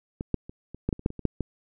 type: clicks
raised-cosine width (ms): 3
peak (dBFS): -18 / -11 / -27 / -26 / -12 / -13 / -28 / -10 / -24 / -24 / -9 / -15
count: 12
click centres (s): 0.209 / 0.343 / 0.495 / 0.746 / 0.89 / 0.928 / 0.994 / 1.061 / 1.104 / 1.193 / 1.253 / 1.407
effects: none